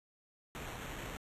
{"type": "noise with sample-and-hold", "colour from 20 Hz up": "pink", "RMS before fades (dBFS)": -44, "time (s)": [0.55, 1.17], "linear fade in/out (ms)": 0, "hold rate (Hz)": 4900, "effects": ["resampled to 32000 Hz"]}